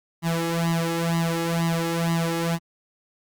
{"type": "tone with flanger", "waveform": "sawtooth", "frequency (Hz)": 166.9, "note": "E3", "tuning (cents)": 22, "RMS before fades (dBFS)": -24, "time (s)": [0.22, 2.59], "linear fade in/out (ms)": 50, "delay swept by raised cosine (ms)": [1, 2.4], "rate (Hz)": 2.1, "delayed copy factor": 0.9, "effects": ["Opus 48 kbps"]}